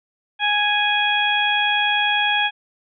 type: harmonic tone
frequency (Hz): 830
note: G#5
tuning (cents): -1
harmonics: 1 / 2 / 3 / 4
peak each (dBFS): -22 / -22 / -22 / -22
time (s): 0.39-2.51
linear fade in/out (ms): 50
effects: none